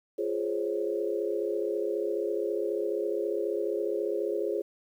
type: chord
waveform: sine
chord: Db major seventh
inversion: first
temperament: just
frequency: 346.5 / 415.8 / 519.7 / 554.4 Hz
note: F4 / Ab4 / C5 / Db5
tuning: -14 / +2 / -12 / 0 cents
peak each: -33 / -30 / -35 / -36 dBFS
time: 0.18-4.62 s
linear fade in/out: 10 ms
effects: 10-bit